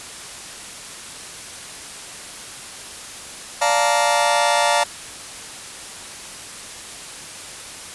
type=chord; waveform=sawtooth; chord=Bb major seventh; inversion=first; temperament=just; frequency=582.7 / 699.2 / 874.1 / 932.3 Hz; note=D5 / F5 / A5 / Bb5; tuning=-14 / +2 / -12 / 0 cents; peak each=-17 dBFS; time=3.61-4.84 s; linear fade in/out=10 ms; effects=white hiss -35 dBFS RMS until 7.94 s + resampled to 24000 Hz